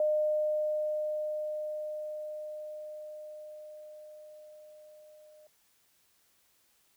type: tone with level ramp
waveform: sine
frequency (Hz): 609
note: D#5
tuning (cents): -37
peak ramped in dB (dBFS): -24 to -54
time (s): 0-5.47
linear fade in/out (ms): 2
effects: white hiss -69 dBFS RMS until 6.96 s